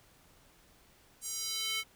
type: tone with high-pass filter sweep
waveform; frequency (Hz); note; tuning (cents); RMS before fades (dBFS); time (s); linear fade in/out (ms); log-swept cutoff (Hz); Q
square; 440; A4; 0; -36; 1.21-1.84; 50; 7900 to 2300; 2
effects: pink hiss -63 dBFS RMS until 1.95 s